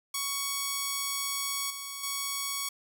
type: tone with level steps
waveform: 5% pulse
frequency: 1116 Hz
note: C#6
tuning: 11 cents sharp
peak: -18 / -25 / -19 dBFS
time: 0.14-2.69 s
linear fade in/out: 5 ms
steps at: 1.7 / 2.03 s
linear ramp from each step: 5 ms
effects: none